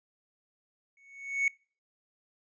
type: tone with exponential growth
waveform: triangle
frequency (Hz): 2217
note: C#7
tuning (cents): 0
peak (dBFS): -20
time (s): 0.97-1.48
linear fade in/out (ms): 2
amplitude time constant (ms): 110
effects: noise-tail reverb RT60 0.4 s tail -26 dB re dry + resampled to 16000 Hz